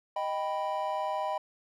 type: chord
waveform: triangle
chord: Eb augmented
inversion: none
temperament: equal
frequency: 622.3 / 784 / 987.8 Hz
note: Eb5 / G5 / B5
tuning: 0 / 0 / 0 cents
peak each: -32 dBFS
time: 0.16-1.38 s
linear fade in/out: 5 ms
effects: none